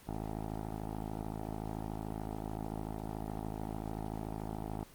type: tone with low-pass filter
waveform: 10% pulse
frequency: 53.6 Hz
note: A1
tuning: 45 cents flat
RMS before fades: -39 dBFS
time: 0.07-4.84 s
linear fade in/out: 10 ms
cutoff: 820 Hz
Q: 2.1
effects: pink hiss -57 dBFS RMS until 4.94 s + Opus 24 kbps